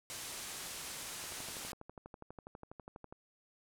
white low-pass noise, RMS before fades -45 dBFS, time 0.1-1.72 s, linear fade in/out 0 ms, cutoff 11000 Hz, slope 24 dB/octave
click train, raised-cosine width 1 ms, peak -34 dBFS, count 24, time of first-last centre 1.24-3.125 s, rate 12.2 Hz
effects none

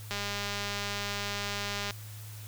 click train, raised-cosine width 0.2 ms, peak -17 dBFS, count 366, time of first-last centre 0.11-1.908 s, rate 203 Hz, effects added 106 Hz sine -42 dBFS peak until 2.47 s + white hiss -50 dBFS RMS until 2.47 s

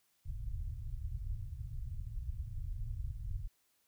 pink low-pass noise, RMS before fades -40 dBFS, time 0.25-3.48 s, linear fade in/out 20 ms, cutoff 120 Hz, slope 48 dB/octave, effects white hiss -75 dBFS RMS until 3.87 s

